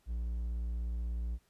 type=tone; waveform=triangle; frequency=58.27 Hz; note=A#1; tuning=in tune; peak=-31 dBFS; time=0.06-1.39 s; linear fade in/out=50 ms; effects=pink hiss -72 dBFS RMS until 1.49 s + resampled to 32000 Hz